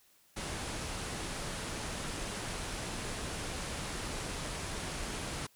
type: low-pass noise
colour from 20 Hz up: pink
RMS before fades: -39 dBFS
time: 0.36-5.47 s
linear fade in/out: 10 ms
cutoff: 11000 Hz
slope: 96 dB/octave
effects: white hiss -66 dBFS RMS until 5.55 s